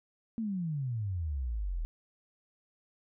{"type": "exponential sweep", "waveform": "sine", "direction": "down", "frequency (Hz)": [233.1, 38.44], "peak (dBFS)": -31, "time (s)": [0.38, 1.85], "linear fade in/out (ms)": 0, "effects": []}